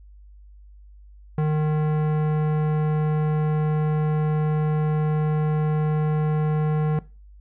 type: tone with tanh clipping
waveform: sine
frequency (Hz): 153.1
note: D#3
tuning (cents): -28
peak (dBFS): -21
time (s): 1.38-6.99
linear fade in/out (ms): 2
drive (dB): 17
effects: noise-tail reverb RT60 0.3 s tail -19 dB re dry + added 50 Hz sine -44 dBFS peak until 7.4 s